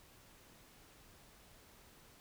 silence, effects pink hiss -62 dBFS RMS until 2.2 s

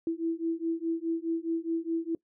sine beating tone pair, 327.7 / 332.5 Hz, E4 / E4, -10 / +15 cents, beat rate 4.8 Hz, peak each -31 dBFS, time 0.07-2.15 s, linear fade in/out 2 ms, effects noise-tail reverb RT60 0.1 s tail -22 dB re dry

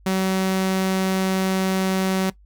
sawtooth tone, 189.3 Hz, F#3, 40 cents sharp, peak -15 dBFS, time 0.06-2.3 s, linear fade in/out 5 ms, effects noise-tail reverb RT60 0.1 s tail -18 dB re dry + added 50 Hz sine -48 dBFS peak until 2.45 s

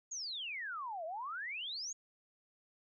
sine exponential two-way sweep, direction down then up, 6860 to 620 to 6860 Hz, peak -39 dBFS, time 0.11-1.93 s, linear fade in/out 10 ms, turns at 1.05 s, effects none

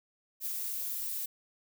violet noise with ADSR envelope, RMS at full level -33 dBFS, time 0.4-1.26 s, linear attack 66 ms, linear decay 7 ms, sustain -3 dB, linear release 6 ms, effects none

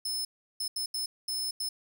sawtooth tone bursts at uneven times, 5230 Hz, E8, 15 cents flat, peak -28 dBFS, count 6, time 0.05-0.25 / 0.6-0.68 / 0.76-0.86 / 0.94-1.06 / 1.28-1.51 / 1.6-1.69 s, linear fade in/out 5 ms, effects none

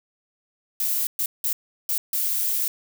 violet noise bursts at uneven times, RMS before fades -24 dBFS, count 5, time 0.8-1.07 / 1.19-1.26 / 1.44-1.53 / 1.89-1.98 / 2.13-2.68 s, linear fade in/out 2 ms, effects none

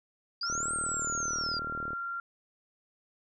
sine linear two-way sweep, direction up then down, 4684 to 8570 to 4684 Hz, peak -32 dBFS, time 0.41-1.59 s, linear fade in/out 5 ms, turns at 0.74 s
sine tone, 1382 Hz, F6, 19 cents flat, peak -33 dBFS, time 0.43-2.2 s, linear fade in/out 2 ms
click train, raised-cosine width 2 ms, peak -29 dBFS, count 56, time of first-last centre 0.5-1.932 s, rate 38.4 Hz
effects none

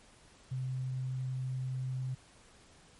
sine tone, 129.4 Hz, C3, 19 cents flat, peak -33 dBFS, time 0.51-2.15 s, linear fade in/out 10 ms, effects pink hiss -60 dBFS RMS until 2.99 s + MP3 48 kbps

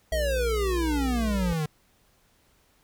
square exponential sweep, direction down, 650 to 148.2 Hz, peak -26 dBFS, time 0.12-1.66 s, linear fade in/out 5 ms
harmonic tone, 59.7 Hz, A#1, 42 cents sharp, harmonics 1 / 3 / 5 / 7 / 8, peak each -27 / -44 / -49 / -45 / -41 dBFS, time 0.12-1.53 s, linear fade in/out 0 ms
effects pink hiss -64 dBFS RMS until 2.83 s

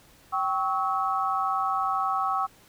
sine tone cluster, 774 / 1112 / 1294 Hz, G5 / C#6 / E6, -22 / +5 / -32 cents, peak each -28 dBFS, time 0.32-2.47 s, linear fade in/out 20 ms, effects pink hiss -56 dBFS RMS until 2.68 s

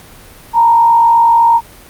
sine tone with frequency modulation, 928 Hz, A#5, 8 cents flat, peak -5 dBFS, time 0.53-1.61 s, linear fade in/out 50 ms, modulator 48.2 Hz, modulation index 0.44, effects pink hiss -38 dBFS RMS until 1.89 s + Opus 48 kbps

